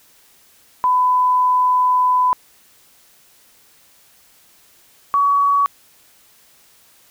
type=tone pair in turn; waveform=sine; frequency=1002 / 1129.3 Hz; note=B5 / C#6; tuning=+25 / +32 cents; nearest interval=major second; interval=207 cents; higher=second; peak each=-12 dBFS; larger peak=neither; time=0.84-2.33 / 5.14-5.66 s; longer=first; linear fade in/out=0 ms; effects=white hiss -52 dBFS RMS until 7.1 s